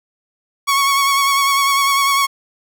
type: tone with vibrato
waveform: sawtooth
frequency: 1108.7 Hz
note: C#6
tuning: in tune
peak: -9 dBFS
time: 0.67-2.27 s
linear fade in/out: 20 ms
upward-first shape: sine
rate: 10 Hz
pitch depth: 30 cents each way
effects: none